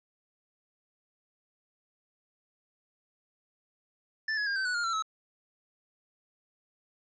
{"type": "tone with pitch steps", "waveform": "square", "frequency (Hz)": [1760, 1684.4, 1612.1, 1542.8, 1476.6, 1413.1, 1352.5, 1294.4], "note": ["A6", "G#6", "G6", "G6", "F#6", "F6", "E6", "E6"], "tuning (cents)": [0, 24, 48, -28, -4, 20, 44, -32], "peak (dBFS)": -29, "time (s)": [4.28, 5.024], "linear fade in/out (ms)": 5, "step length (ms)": 93, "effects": ["resampled to 16000 Hz", "11-bit"]}